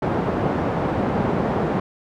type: band-pass noise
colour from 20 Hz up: pink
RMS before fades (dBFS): -22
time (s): 0.02-1.8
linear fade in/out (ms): 5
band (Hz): 130 to 910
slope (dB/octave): 12
effects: none